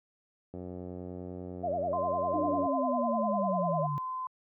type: click train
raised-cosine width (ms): 2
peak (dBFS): -28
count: 192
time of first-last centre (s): 0.54-2.66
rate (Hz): 90.1
type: tone with vibrato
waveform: sine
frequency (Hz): 633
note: D#5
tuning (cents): +30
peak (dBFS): -29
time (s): 1.63-3.87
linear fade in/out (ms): 10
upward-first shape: sine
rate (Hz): 10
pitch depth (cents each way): 220
type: tone with pitch glide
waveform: sine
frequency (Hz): 1037 to 1028.1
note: C6 to C6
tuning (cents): -16 to -31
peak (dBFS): -33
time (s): 1.93-4.27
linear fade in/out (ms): 2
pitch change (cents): -15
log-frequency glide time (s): 2.6-2.71
type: linear sweep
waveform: sine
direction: down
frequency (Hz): 310.1 to 139.5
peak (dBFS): -31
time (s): 2.34-3.98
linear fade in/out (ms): 0
effects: high-pass 80 Hz 12 dB/octave